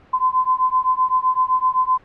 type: beating tone pair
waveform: sine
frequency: 1021 / 1028.8 Hz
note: C6 / C6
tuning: -43 / -30 cents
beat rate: 7.8 Hz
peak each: -18 dBFS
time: 0.13-1.98 s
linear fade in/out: 10 ms
effects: pink hiss -50 dBFS RMS until 2.04 s + low-pass 2000 Hz 12 dB/octave